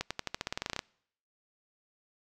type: accelerating click train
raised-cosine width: 0.2 ms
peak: -15 dBFS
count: 15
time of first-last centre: 0.01-0.792 s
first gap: 96 ms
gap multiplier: 0.91
effects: noise-tail reverb RT60 0.7 s tail -26 dB re dry